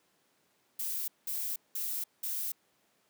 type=noise bursts; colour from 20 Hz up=violet; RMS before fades=-35 dBFS; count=4; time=0.79-2.52 s; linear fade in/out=5 ms; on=290 ms; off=190 ms; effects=pink hiss -71 dBFS RMS until 3.09 s + high-pass 200 Hz 12 dB/octave